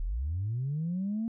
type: linear sweep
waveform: sine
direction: up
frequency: 32.96 to 231.9 Hz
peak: -28 dBFS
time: 0-1.28 s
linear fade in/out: 0 ms
effects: tanh soft clip ceiling -25 dBFS